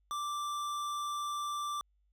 sine tone with tanh clipping, 1174.7 Hz, D6, in tune, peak -36 dBFS, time 0.11-1.81 s, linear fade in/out 0 ms, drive 18 dB, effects added 50 Hz sine -69 dBFS peak until 2.12 s

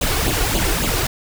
pink noise with flanger, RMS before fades -19 dBFS, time 0.01-1.07 s, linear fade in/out 5 ms, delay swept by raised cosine 0.26 to 2.76 ms, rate 3.6 Hz, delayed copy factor +0.75, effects none

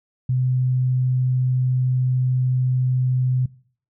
sine tone, 127.6 Hz, C3, 43 cents flat, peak -17 dBFS, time 0.29-3.46 s, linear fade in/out 5 ms, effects noise-tail reverb RT60 0.5 s tail -21 dB re dry

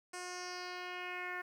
10% pulse tone with low-pass filter sweep, 360 Hz, F#4, 47 cents flat, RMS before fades -43 dBFS, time 0.13-1.42 s, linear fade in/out 10 ms, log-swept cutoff 8200 to 1800 Hz, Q 3.1, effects 11-bit

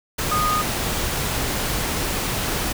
sine tone in noise, 1234 Hz, D#6, 15 cents flat, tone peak -19 dBFS, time 0.31-0.62 s, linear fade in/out 10 ms, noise pink, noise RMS -24 dBFS, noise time 0.18-2.73 s, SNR +2 dB, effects none

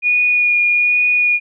sine tone with vibrato, 2447 Hz, D#7, 29 cents flat, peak -11 dBFS, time 0.02-1.4 s, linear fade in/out 50 ms, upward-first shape sine, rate 1.2 Hz, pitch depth 12 cents each way, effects none

